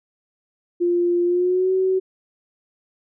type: tone with pitch glide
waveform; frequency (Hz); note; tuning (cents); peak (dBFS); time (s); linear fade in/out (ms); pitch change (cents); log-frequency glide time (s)
sine; 349.2 to 376.4; F4 to F#4; 0 to +30; -16; 0.8-2; 20; +130; 1.25-1.72
effects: none